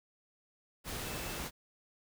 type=tone in noise; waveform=sine; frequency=2637 Hz; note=E7; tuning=in tune; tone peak=-50 dBFS; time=1.01-1.42 s; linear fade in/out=50 ms; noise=pink; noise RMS=-40 dBFS; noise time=0.84-1.51 s; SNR=-13 dB; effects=none